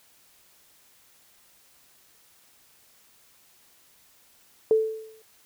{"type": "tone with exponential decay", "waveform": "sine", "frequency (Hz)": 440, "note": "A4", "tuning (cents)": 0, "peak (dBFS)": -14, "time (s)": [4.71, 5.22], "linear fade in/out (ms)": 1, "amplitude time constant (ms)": 110, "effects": ["white hiss -59 dBFS RMS until 5.45 s"]}